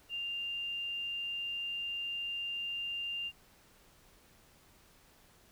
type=tone; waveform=sine; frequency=2794 Hz; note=F7; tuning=in tune; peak=-35 dBFS; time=0.09-3.32 s; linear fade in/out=50 ms; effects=pink hiss -63 dBFS RMS until 5.51 s